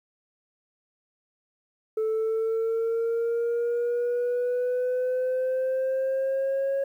sine exponential sweep, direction up, 437.1 to 550 Hz, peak -21 dBFS, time 1.97-6.84 s, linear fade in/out 5 ms, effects tanh soft clip ceiling -22 dBFS + 10-bit

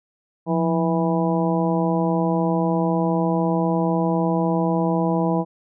harmonic tone with a mistuned harmonic, 163.9 Hz, E3, 10 cents flat, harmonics 1 / 2 / 3 / 4 / 5 / 6, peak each -21 / -24 / -26 / -27 / -28 / -29 dBFS, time 0.46-5.45 s, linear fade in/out 50 ms, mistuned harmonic 1, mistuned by +100 cents, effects none

